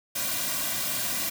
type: noise with comb filter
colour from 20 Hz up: white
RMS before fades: -29 dBFS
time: 0.15-1.3 s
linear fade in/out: 10 ms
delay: 2.3 ms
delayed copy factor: -0.9
effects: none

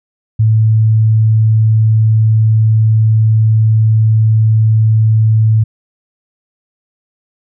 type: tone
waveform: sine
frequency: 110 Hz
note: A2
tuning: in tune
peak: -6 dBFS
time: 0.39-5.64 s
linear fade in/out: 10 ms
effects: none

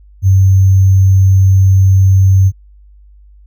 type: tone with sample-and-hold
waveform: sine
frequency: 95.6 Hz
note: G2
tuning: 43 cents flat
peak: -4 dBFS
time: 0.22-2.52 s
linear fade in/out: 50 ms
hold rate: 6300 Hz
effects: added 50 Hz sine -38 dBFS peak until 3.46 s

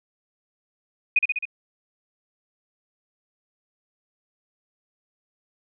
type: tone with echo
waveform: sine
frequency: 2483 Hz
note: D#7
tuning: 4 cents flat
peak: -14 dBFS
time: 1.16-1.19 s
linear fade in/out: 5 ms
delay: 66 ms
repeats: 4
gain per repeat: -3 dB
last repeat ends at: 1.454 s
effects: none

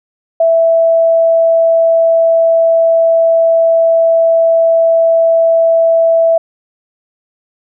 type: tone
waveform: sine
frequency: 660 Hz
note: E5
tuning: 2 cents sharp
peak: -6 dBFS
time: 0.4-6.38 s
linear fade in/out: 5 ms
effects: none

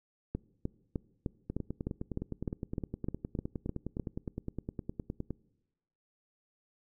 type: two click trains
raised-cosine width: 3 ms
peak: -20 / -23 dBFS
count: 13 / 38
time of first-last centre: 0.35-3.997 / 1.5-5.307 s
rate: 3.29 / 9.72 Hz
effects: noise-tail reverb RT60 1.0 s tail -23 dB re dry

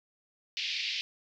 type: band-pass noise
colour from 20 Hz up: pink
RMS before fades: -34 dBFS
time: 0.57-1.01 s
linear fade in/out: 0 ms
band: 2200 to 5100 Hz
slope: 48 dB/octave
effects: none

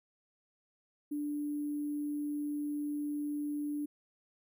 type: tone with sample-and-hold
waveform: sine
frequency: 293.7 Hz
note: D4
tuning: in tune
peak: -33 dBFS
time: 1.11-3.86 s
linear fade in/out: 10 ms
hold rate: 11025 Hz
effects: none

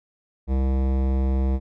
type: tone with hard clipping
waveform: sine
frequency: 66 Hz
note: C2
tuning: 16 cents sharp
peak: -21 dBFS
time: 0.47-1.6 s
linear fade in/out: 50 ms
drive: 17 dB
effects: none

